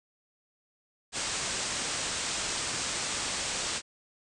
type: low-pass noise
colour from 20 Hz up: white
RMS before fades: -33 dBFS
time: 1.12-3.82 s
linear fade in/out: 50 ms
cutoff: 8800 Hz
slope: 96 dB/octave
effects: none